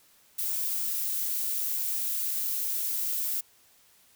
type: noise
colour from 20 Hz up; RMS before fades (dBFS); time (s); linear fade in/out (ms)
violet; -30; 0.38-3.41; 10
effects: white hiss -61 dBFS RMS until 4.15 s